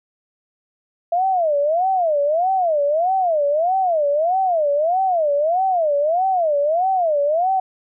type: tone with vibrato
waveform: sine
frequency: 662 Hz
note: E5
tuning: 7 cents sharp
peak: -15 dBFS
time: 1.12-7.6 s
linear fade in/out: 5 ms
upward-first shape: sine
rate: 1.6 Hz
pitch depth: 260 cents each way
effects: none